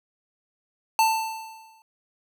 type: tone with exponential decay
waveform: square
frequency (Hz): 888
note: A5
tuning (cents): +16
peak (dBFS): -16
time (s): 0.99-1.82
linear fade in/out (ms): 1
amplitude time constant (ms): 180
effects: none